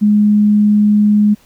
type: tone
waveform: sine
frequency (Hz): 208.8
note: G#3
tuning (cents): +10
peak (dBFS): -7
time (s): 0.01-1.35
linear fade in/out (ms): 20
effects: pink hiss -50 dBFS RMS until 1.45 s